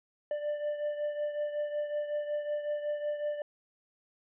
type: beating tone pair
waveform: triangle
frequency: 591 / 596.4 Hz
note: D5 / D5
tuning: +11 / +27 cents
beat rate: 5.4 Hz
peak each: -30 / -37 dBFS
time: 0.31-3.42 s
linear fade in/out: 2 ms
effects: resampled to 8000 Hz